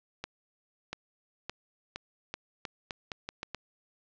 accelerating click train, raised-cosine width 0.2 ms, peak -18 dBFS, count 11, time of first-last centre 0.24-3.546 s, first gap 690 ms, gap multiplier 0.82, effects low-pass 5000 Hz 12 dB/octave

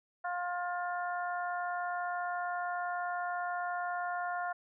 harmonic tone, 354.1 Hz, F4, 24 cents sharp, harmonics 2 / 3 / 4 / 5, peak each -35 / -41 / -39 / -46 dBFS, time 0.24-4.53 s, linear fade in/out 10 ms, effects none

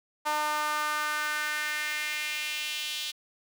sawtooth tone with high-pass filter sweep, 301.5 Hz, D4, 46 cents sharp, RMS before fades -31 dBFS, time 0.25-3.12 s, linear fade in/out 20 ms, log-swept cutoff 910 to 3400 Hz, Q 2.8, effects none

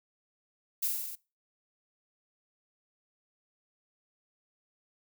violet noise with echo, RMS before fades -30 dBFS, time 0.82-0.88 s, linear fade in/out 10 ms, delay 46 ms, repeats 6, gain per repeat -2 dB, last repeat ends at 1.156 s, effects noise-tail reverb RT60 0.3 s tail -23 dB re dry

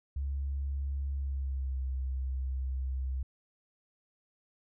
sine tone with pitch glide, 69.3 to 65.52 Hz, C#2 to C2, 0 to +3 cents, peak -30 dBFS, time 0.16-3.23 s, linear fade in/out 5 ms, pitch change -97 cents, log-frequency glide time 1.14-1.8 s, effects tanh soft clip ceiling -26 dBFS

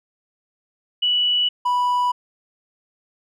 sine / triangle tone pair in turn, 2950 / 984.4 Hz, F#7 / B5, -6 / -6 cents, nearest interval octave + perfect fifth, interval 1900 cents, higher first, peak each -16 / -15 dBFS, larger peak second, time 1.02-1.49 / 1.65-2.12 s, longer neither, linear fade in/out 10 ms, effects none

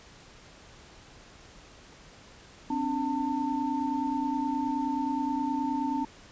sine tone cluster, 260.4 / 289.9 / 897 Hz, C4 / D4 / A5, -8 / -22 / +33 cents, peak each -31 dBFS, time 2.7-6.05 s, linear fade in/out 5 ms, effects pink hiss -52 dBFS RMS until 6.31 s + resampled to 16000 Hz

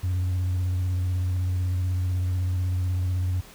sine tone with vibrato, 91.1 Hz, F#2, 26 cents flat, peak -20 dBFS, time 0.03-3.41 s, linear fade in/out 10 ms, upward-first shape sine, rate 16 Hz, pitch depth 31 cents each way, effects tanh soft clip ceiling -21 dBFS + pink hiss -48 dBFS RMS until 3.54 s

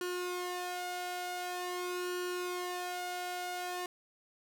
sawtooth tone with flanger, 358.9 Hz, F4, 47 cents sharp, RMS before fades -38 dBFS, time 0.01-3.86 s, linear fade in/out 2 ms, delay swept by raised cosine 0.69 to 1.48 ms, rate 0.46 Hz, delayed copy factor +0.65, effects none

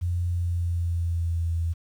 sine tone with pitch glide, 87.6 to 83.5 Hz, F2 to E2, +6 to +23 cents, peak -23 dBFS, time 0.01-1.74 s, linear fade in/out 20 ms, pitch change -83 cents, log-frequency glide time 0.27-1.5 s, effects 9-bit

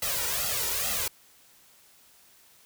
white noise with flanger, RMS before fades -29 dBFS, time 0.02-1.08 s, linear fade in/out 5 ms, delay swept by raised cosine 1.5 to 2.14 ms, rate 2.3 Hz, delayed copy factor +0.85, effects white hiss -58 dBFS RMS until 2.65 s

